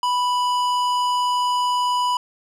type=tone with tanh clipping; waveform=sine; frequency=987.8 Hz; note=B5; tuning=in tune; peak=-20 dBFS; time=0.03-2.17 s; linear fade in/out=2 ms; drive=15 dB; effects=none